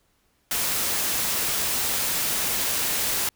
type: noise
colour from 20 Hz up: white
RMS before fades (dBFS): -25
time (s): 0.51-3.29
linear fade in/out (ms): 2
effects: pink hiss -67 dBFS RMS until 3.35 s